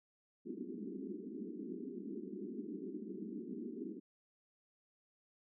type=band-pass noise; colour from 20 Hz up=pink; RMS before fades=-45 dBFS; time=0.45-4 s; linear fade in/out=20 ms; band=190 to 410 Hz; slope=96 dB/octave; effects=none